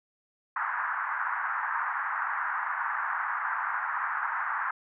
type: band-pass noise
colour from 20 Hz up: white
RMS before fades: -31 dBFS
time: 0.56-4.71 s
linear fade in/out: 5 ms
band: 880 to 1700 Hz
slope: 48 dB/octave
effects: none